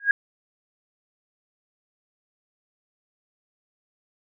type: tone with exponential growth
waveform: sine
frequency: 1637 Hz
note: G#6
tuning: 25 cents flat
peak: -10 dBFS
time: 0-0.11 s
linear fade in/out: 2 ms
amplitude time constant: 23 ms
effects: none